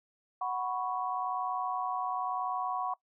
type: chord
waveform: sine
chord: F# suspended fourth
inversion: none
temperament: equal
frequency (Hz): 740 / 987.8 / 1108.7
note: F#5 / B5 / C#6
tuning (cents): 0 / 0 / 0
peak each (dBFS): -34 / -37 / -35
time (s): 0.41-2.94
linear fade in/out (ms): 5
effects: noise-tail reverb RT60 0.1 s tail -21 dB re dry